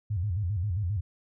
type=tone with vibrato; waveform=sine; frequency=95.4 Hz; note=G2; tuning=47 cents flat; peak=-26 dBFS; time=0.1-1.01 s; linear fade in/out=10 ms; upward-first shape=square; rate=7.5 Hz; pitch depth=170 cents each way; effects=none